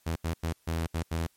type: tone bursts at uneven times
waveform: sawtooth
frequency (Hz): 82.41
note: E2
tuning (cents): 0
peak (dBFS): -24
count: 6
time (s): 0.06-0.16 / 0.24-0.34 / 0.43-0.53 / 0.67-0.87 / 0.94-1.03 / 1.11-1.27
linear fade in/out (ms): 10
effects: white hiss -67 dBFS RMS until 1.36 s + MP3 64 kbps